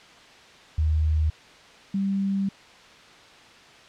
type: tone pair in turn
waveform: sine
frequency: 77.78 / 195.99 Hz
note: D#2 / G3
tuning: 0 / 0 cents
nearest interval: octave + major third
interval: 1600 cents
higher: second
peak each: -19 / -22 dBFS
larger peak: first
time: 0.78-1.3 / 1.94-2.49 s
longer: second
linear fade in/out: 5 ms
effects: white hiss -49 dBFS RMS until 3.88 s + low-pass 4000 Hz 12 dB/octave